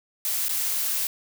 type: noise with dropouts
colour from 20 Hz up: blue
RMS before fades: -26 dBFS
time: 0.25-1.07 s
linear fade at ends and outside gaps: 1 ms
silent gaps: 0.484-0.492 s
effects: none